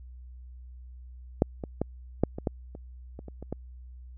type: clicks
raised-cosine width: 2 ms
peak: -7 / -20 / -13 / -8 / -21 / -13 / -28 / -27 / -28 / -27 / -18 dBFS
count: 11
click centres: 1.421 / 1.638 / 1.816 / 2.236 / 2.385 / 2.472 / 2.751 / 3.191 / 3.283 / 3.426 / 3.526 s
effects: added 62 Hz sine -43 dBFS peak until 4.17 s